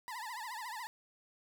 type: tone with vibrato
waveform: 30% pulse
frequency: 932.3 Hz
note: A#5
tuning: in tune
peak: -38 dBFS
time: 0.08-0.87 s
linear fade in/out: 0 ms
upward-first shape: triangle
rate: 14 Hz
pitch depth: 190 cents each way
effects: none